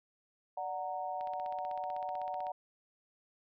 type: chord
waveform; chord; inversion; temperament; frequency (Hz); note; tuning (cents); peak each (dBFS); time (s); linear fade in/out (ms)
sine; D augmented; none; equal with one note detuned; 587.3 / 740 / 925.9; D5 / F#5 / A#5; 0 / 0 / -12; -43 / -37 / -42; 0.57-2.52; 5
type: click train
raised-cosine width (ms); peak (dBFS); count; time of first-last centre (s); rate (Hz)
0.3; -36; 21; 1.21-2.468; 15.9
effects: none